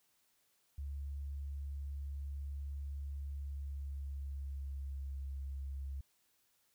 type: tone with pitch glide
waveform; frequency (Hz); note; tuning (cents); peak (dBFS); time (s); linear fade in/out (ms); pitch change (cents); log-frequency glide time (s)
sine; 70.3 to 68.3; C#2 to C#2; +25 to -25; -39; 0.78-6.01; 5; -50; 3.31-5.17
effects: white hiss -75 dBFS RMS until 6.74 s